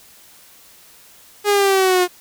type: exponential sweep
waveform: sawtooth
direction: down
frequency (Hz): 415.3 to 356.2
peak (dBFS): -9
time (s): 1.44-2.08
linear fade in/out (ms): 50
effects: white hiss -47 dBFS RMS until 2.2 s